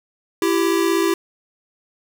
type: tone pair together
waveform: square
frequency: 334.5 / 390.8 Hz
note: E4 / G4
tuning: +25 / -5 cents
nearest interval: minor third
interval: 270 cents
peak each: -19 / -20 dBFS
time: 0.42-1.14 s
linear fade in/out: 2 ms
effects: none